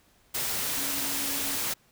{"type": "tone in noise", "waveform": "sine", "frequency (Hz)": 277.7, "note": "C#4", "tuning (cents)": 3, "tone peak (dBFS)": -40, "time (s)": [0.76, 1.56], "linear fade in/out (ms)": 10, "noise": "white", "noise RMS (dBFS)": -30, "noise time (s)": [0.34, 1.74], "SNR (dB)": -13, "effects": ["pink hiss -63 dBFS RMS until 1.91 s"]}